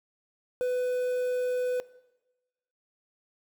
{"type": "tone with quantisation", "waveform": "triangle", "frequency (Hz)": 499.4, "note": "B4", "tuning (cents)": 19, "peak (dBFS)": -23, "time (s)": [0.61, 1.8], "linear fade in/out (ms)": 0, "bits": 8, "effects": ["noise-tail reverb RT60 1.0 s tail -19 dB re dry"]}